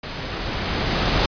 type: noise with level ramp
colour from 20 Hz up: pink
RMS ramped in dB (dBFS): -31 to -18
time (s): 0.03-1.26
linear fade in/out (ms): 5
effects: resampled to 11025 Hz